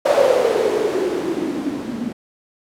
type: noise with low-pass filter sweep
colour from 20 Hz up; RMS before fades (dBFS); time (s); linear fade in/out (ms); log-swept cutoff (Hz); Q
violet; -19; 0.05-2.13; 10; 580 to 230; 7.9
effects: none